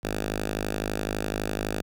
5% pulse tone with notch filter, 51.91 Hz, G#1, in tune, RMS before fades -30 dBFS, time 0.03-1.82 s, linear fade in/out 10 ms, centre 130 Hz, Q 1.8, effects none

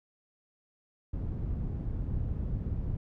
white low-pass noise, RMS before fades -33 dBFS, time 1.13-2.97 s, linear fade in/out 5 ms, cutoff 100 Hz, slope 12 dB/octave, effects none

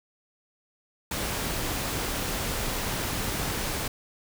pink noise, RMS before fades -30 dBFS, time 1.11-3.88 s, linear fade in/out 5 ms, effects none

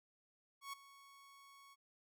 sawtooth tone with ADSR envelope, 1108.7 Hz, C#6, in tune, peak -39 dBFS, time 0.61-1.76 s, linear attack 120 ms, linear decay 9 ms, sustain -17 dB, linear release 34 ms, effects none

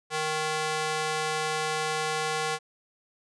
square tone with high-pass filter, 155.56 Hz, D#3, in tune, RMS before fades -29 dBFS, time 0.1-2.59 s, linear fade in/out 50 ms, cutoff 620 Hz, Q 0.75, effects resampled to 22050 Hz

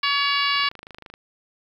harmonic tone, 566 Hz, C#5, 36 cents sharp, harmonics 2 / 3 / 4 / 5 / 6 / 7 / 8 / 9, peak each -24 / -28 / -26 / -26 / -30 / -30 / -29 / -35 dBFS, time 0.03-0.69 s, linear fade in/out 5 ms
click train, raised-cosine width 0.3 ms, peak -24 dBFS, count 16, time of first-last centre 0.56-1.139 s, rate 25.9 Hz
effects 9-bit

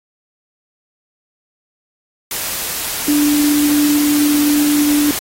sine tone in noise, 293.7 Hz, D4, in tune, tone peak -11 dBFS, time 3.08-5.11 s, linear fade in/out 2 ms, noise white, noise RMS -21 dBFS, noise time 2.31-5.19 s, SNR +7 dB, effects AAC 48 kbps

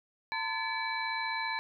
sine tone cluster, 902 / 1017 / 1724 / 2294 / 4031 Hz, A5 / C6 / A6 / D7 / B7, +43 / -50 / -36 / -41 / +35 cents, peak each -36 / -40 / -37 / -37 / -40 dBFS, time 0.32-1.59 s, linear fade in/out 0 ms, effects none

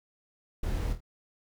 brown noise with echo, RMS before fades -31 dBFS, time 0.63-0.93 s, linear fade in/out 5 ms, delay 25 ms, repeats 3, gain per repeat -7 dB, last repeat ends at 1.005 s, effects none

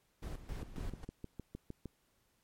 brown noise with tremolo, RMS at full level -41 dBFS, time 0.22-1.05 s, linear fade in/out 10 ms, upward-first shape square, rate 3.7 Hz, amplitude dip 70%
click train, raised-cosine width 3 ms, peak -30 dBFS, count 9, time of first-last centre 0.63-1.857 s, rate 6.52 Hz
effects pink hiss -75 dBFS RMS until 2.43 s + MP3 64 kbps

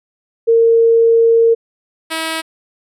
sine / 5% pulse tone pair in turn, 458.7 / 322.5 Hz, A#4 / E4, -28 / -38 cents, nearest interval tritone, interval 610 cents, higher first, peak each -7 dBFS, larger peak neither, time 0.47-1.55 / 2.1-2.42 s, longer first, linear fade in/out 20 ms, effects resampled to 32000 Hz

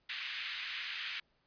pink band-pass noise, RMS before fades -41 dBFS, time 0.09-1.2 s, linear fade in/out 5 ms, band 1800 to 3900 Hz, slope 24 dB/octave, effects pink hiss -75 dBFS RMS until 1.46 s + resampled to 11025 Hz

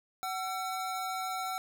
square tone pair together, 750.4 / 1348 Hz, F#5 / E6, +24 / +38 cents, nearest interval minor seventh, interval 1014 cents, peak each -36 / -38 dBFS, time 0.23-1.58 s, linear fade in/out 0 ms, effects none

